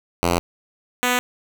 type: tone pair in turn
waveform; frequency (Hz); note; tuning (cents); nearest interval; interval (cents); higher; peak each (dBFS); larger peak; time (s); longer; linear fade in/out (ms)
5% pulse; 86.5 / 247.8; F2 / B3; -16 / +6; octave + tritone; 1822; second; -6; neither; 0.23-0.39 / 1.03-1.19; neither; 0
effects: 8-bit